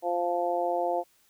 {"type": "harmonic tone", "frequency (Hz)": 174.61, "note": "F3", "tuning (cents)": 0, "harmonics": [2, 3, 4, 5], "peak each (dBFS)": [-33, -30, -28, -34], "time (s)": [0.02, 1.04], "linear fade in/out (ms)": 50, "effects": ["white hiss -65 dBFS RMS until 1.29 s"]}